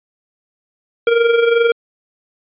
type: tone with amplitude modulation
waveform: square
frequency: 466.2 Hz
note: A#4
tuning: in tune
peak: -9 dBFS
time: 1.07-1.72 s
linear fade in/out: 2 ms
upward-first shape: sine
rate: 22.5 Hz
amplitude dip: 55%
effects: resampled to 8000 Hz